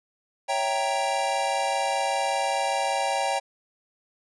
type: chord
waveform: square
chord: C# diminished seventh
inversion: none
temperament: equal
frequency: 554.4 / 659.3 / 784 / 932.3 Hz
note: C#5 / E5 / G5 / Bb5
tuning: 0 / 0 / 0 / 0 cents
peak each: -31 / -33 / -27 / -31 dBFS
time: 0.48-3.4 s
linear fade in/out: 20 ms
effects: resampled to 24000 Hz